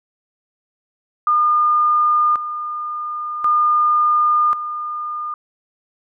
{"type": "tone with tremolo", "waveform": "sine", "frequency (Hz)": 1213, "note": "D#6", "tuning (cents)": -44, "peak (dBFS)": -12, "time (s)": [1.27, 5.34], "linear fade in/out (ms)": 2, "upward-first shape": "square", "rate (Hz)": 0.46, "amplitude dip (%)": 70, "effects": []}